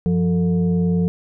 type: tone with frequency modulation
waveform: sine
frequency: 174.61 Hz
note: F3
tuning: in tune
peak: -15 dBFS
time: 0.06-1.08 s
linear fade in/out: 0 ms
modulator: 270 Hz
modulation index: 0.6
effects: none